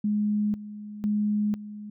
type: tone with tremolo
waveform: sine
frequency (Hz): 209.1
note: G#3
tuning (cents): +12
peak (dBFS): -22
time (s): 0.04-1.9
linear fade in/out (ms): 5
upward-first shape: square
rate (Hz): 1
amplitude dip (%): 80
effects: none